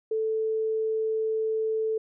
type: tone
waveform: sine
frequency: 440 Hz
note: A4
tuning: in tune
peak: -24 dBFS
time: 0.11-1.98 s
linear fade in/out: 5 ms
effects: none